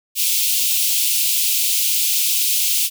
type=high-pass noise; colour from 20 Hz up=white; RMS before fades=-18 dBFS; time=0.15-2.9 s; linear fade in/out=50 ms; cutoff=2500 Hz; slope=48 dB/octave; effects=none